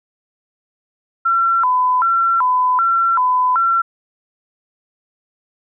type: tone with vibrato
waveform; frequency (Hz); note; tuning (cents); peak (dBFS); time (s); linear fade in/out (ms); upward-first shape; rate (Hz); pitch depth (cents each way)
sine; 1168; D6; -10; -12; 1.25-3.82; 10; square; 1.3; 260
effects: none